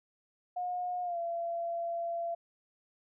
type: tone with pitch glide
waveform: sine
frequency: 719 to 680.2 Hz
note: F#5 to F5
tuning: -50 to -46 cents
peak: -32 dBFS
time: 0.56-2.35 s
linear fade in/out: 10 ms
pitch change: -96 cents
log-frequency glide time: 1.03-1.18 s
effects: none